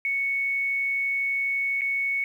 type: tone with dropouts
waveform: sine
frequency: 2217 Hz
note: C#7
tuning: in tune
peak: -23 dBFS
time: 0.05-2.24 s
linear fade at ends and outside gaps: 1 ms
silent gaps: 1.81-1.817 s
effects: 9-bit